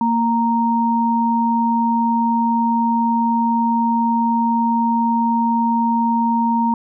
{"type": "tone pair together", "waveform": "sine", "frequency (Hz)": [231, 930], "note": ["A#3", "A#5"], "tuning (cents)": [-16, -4], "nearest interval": "2 octaves", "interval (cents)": 2412, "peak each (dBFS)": -17, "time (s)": [0.01, 6.74], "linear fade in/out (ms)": 2, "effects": []}